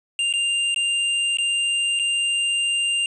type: tone with dropouts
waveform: square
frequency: 2794 Hz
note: F7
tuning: in tune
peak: -20 dBFS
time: 0.19-3.06 s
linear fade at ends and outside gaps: 1 ms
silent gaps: 0.327-0.337 / 0.745-0.761 / 1.371-1.385 / 1.991-1.996 s
effects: resampled to 24000 Hz + 9-bit